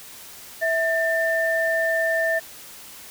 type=tone pair together; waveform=sine; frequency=654.4 / 1791 Hz; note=E5 / A6; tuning=-13 / +30 cents; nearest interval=octave + perfect fourth; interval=1743 cents; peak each=-22 dBFS; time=0.61-2.4 s; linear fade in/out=20 ms; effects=white hiss -42 dBFS RMS until 3.1 s